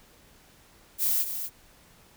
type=noise with echo; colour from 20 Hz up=violet; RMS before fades=-25 dBFS; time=0.98-1.26 s; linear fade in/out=50 ms; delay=240 ms; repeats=1; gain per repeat=-8 dB; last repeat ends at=1.5 s; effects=pink hiss -57 dBFS RMS until 2.16 s